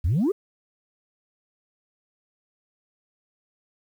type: exponential sweep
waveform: sine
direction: up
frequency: 70 to 440 Hz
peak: -17 dBFS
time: 0.04-0.32 s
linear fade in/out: 10 ms
effects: tanh soft clip ceiling -17 dBFS + 9-bit